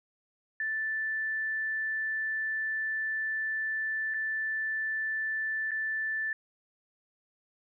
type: tone with dropouts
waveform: sine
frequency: 1760 Hz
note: A6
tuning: in tune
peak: -29 dBFS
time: 0.6-6.33 s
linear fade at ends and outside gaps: 2 ms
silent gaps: 4.139-4.143 / 5.709-5.716 s
effects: none